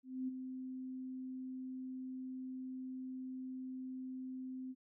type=tone with ADSR envelope; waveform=sine; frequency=258.4 Hz; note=C4; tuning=21 cents flat; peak=-35 dBFS; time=0.03-4.75 s; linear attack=250 ms; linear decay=18 ms; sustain=-7 dB; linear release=42 ms; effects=none